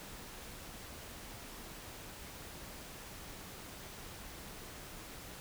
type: silence
effects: pink hiss -49 dBFS RMS until 5.4 s